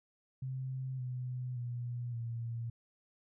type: tone with pitch steps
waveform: sine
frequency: 130.81 / 125.84 / 121.07 / 116.47 Hz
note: C3 / B2 / B2 / A#2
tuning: 0 / +33 / -34 / -1 cents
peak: -36 dBFS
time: 0.42-2.7 s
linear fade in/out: 5 ms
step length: 570 ms
effects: none